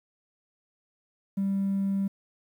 triangle tone, 196 Hz, G3, in tune, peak -21 dBFS, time 1.37-2.08 s, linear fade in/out 10 ms, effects tanh soft clip ceiling -21 dBFS + 10-bit

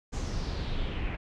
brown noise with low-pass filter sweep, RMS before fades -32 dBFS, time 0.12-1.17 s, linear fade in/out 20 ms, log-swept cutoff 7100 to 2300 Hz, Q 3.6, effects none

